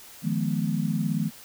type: chord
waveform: sine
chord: F half-diminished seventh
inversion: third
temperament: equal with one note detuned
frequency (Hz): 155.56 / 174.61 / 212.4 / 246.9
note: Eb3 / F3 / Ab3 / Cb4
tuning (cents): 0 / 0 / +39 / 0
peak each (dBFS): -28 / -29 / -28 / -32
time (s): 0.22-1.31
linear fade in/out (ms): 50
effects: white hiss -47 dBFS RMS until 1.44 s